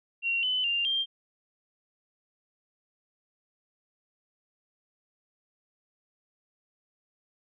sine tone with pitch steps, 2749 / 3020 / 2792 / 3182 Hz, F7 / F#7 / F7 / G7, -28 / +35 / -1 / +25 cents, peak -25 dBFS, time 0.22-1.06 s, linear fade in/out 50 ms, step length 210 ms, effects none

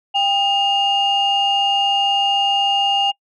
sine tone pair together, 794.7 / 2832 Hz, G5 / F7, +23 / +23 cents, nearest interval octave + minor seventh, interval 2200 cents, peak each -16 dBFS, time 0.14-3.12 s, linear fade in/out 20 ms, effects noise-tail reverb RT60 0.1 s tail -25 dB re dry + tanh soft clip ceiling -9 dBFS

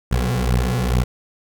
20% pulse beating tone pair, 60.6 / 62.9 Hz, B1 / B1, -32 / +32 cents, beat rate 2.3 Hz, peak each -15 dBFS, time 0.11-1.04 s, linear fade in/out 10 ms, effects none

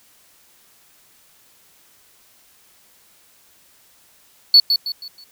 triangle tone with echo, 4435 Hz, C#8, in tune, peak -3 dBFS, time 4.54-4.6 s, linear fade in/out 2 ms, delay 160 ms, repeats 4, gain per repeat -9 dB, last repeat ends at 5.24 s, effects tanh soft clip ceiling -3 dBFS + white hiss -54 dBFS RMS until 5.31 s

